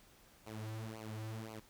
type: tone with flanger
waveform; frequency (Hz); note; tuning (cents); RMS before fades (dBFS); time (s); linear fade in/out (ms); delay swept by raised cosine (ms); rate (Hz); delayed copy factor
sawtooth; 109.8; A2; -3; -45; 0.46-1.6; 10; 0.55 to 4.85; 1.9; -0.95
effects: pink hiss -64 dBFS RMS until 1.69 s